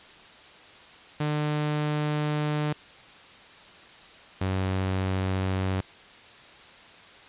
sawtooth tone pair in turn, 150 / 94.49 Hz, D3 / F#2, +37 / +37 cents, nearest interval minor sixth, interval 800 cents, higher first, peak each -21 / -21 dBFS, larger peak neither, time 1.2-2.73 / 4.41-5.81 s, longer first, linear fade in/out 5 ms, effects white hiss -49 dBFS RMS until 7.28 s + resampled to 8000 Hz

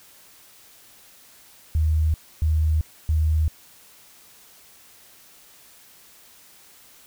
sine tone bursts, 78.2 Hz, D#2, 9 cents sharp, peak -17 dBFS, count 3, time 1.75-3.48 s, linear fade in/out 0 ms, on 390 ms, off 280 ms, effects white hiss -51 dBFS RMS until 7.06 s

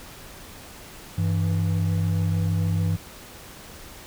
triangle tone pair together, 97.9 / 164.65 Hz, G2 / E3, -2 / -2 cents, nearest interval major sixth, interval 900 cents, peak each -20 / -23 dBFS, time 1.17-2.97 s, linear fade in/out 20 ms, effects pink hiss -43 dBFS RMS until 4.06 s

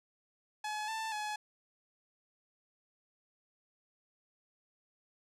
sawtooth tone with pitch steps, 850 / 886 / 846 Hz, G#5 / A5 / G#5, +40 / +12 / +32 cents, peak -32 dBFS, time 0.64-1.36 s, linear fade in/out 5 ms, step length 240 ms, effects low-pass 9000 Hz 12 dB/octave

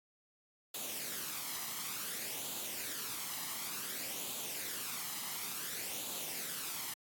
white noise with flanger, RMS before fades -41 dBFS, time 0.74-6.94 s, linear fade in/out 5 ms, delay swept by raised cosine 0.27 to 1 ms, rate 0.56 Hz, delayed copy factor +0.5, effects high-pass 150 Hz 12 dB/octave + AAC 64 kbps

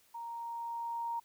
sine tone with level ramp, 932.3 Hz, A#5, in tune, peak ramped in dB -40 to -33 dBFS, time 0.14-1.2 s, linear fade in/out 10 ms, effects white hiss -67 dBFS RMS until 1.24 s

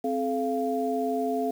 sine tone cluster, 261.3 / 430.7 / 692 Hz, C4 / A4 / F5, -2 / -37 / -16 cents, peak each -29 dBFS, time 0.04-1.51 s, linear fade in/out 5 ms, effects 8-bit

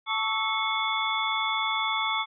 sine tone cluster, 882 / 1116 / 1310 / 2187 / 3450 Hz, A5 / C#6 / E6 / C#7 / A7, +4 / +11 / -11 / -24 / -35 cents, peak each -31 / -31 / -33 / -30 / -31 dBFS, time 0.06-2.26 s, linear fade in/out 50 ms, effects none

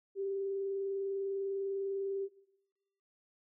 sine tone with vibrato, 392 Hz, G4, in tune, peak -33 dBFS, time 0.15-2.29 s, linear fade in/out 50 ms, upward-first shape sine, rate 20 Hz, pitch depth 23 cents each way, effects noise-tail reverb RT60 1.0 s tail -21 dB re dry

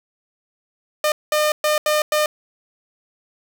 sawtooth tone bursts at uneven times, 606 Hz, D#5, 46 cents flat, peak -12 dBFS, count 5, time 1.04-1.12 / 1.32-1.52 / 1.64-1.78 / 1.86-2.02 / 2.12-2.26 s, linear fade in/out 2 ms, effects none

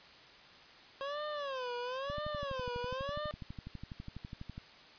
25% pulse tone with vibrato, 540 Hz, C#5, 45 cents flat, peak -33 dBFS, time 1.01-3.31 s, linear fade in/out 0 ms, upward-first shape sine, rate 1 Hz, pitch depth 190 cents each way
click train, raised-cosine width 5 ms, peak -31 dBFS, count 31, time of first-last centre 2.1-4.579 s, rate 12.1 Hz
effects white hiss -56 dBFS RMS until 4.98 s + resampled to 11025 Hz

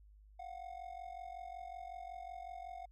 triangle ring-modulated tone, 723 Hz, F#5, 40 cents flat, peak -40 dBFS, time 0.39-2.86 s, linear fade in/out 5 ms, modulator 22.7 Hz, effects added 51 Hz sine -58 dBFS peak until 2.91 s

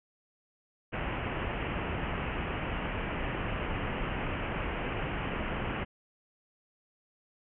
pink low-pass noise, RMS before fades -34 dBFS, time 0.92-5.85 s, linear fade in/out 20 ms, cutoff 3000 Hz, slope 96 dB/octave, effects none

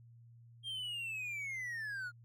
triangle linear sweep, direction down, 3227 to 1400 Hz, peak -37 dBFS, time 0.63-2.12 s, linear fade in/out 50 ms, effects added 117 Hz sine -56 dBFS peak until 2.24 s

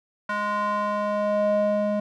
square tone with band-pass filter sweep, 207.7 Hz, G#3, in tune, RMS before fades -24 dBFS, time 0.29-2 s, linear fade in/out 5 ms, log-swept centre 1300 to 470 Hz, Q 3.1, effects none

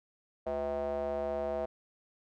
square tone with band-pass filter, 71.7 Hz, D2, 41 cents flat, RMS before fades -34 dBFS, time 0.46-1.66 s, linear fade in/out 10 ms, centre 610 Hz, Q 5.4, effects none

